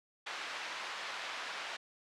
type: band-pass noise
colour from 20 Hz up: pink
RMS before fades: -42 dBFS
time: 0.26-1.77 s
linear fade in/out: 10 ms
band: 980 to 3700 Hz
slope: 12 dB/octave
effects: low-pass 9000 Hz 12 dB/octave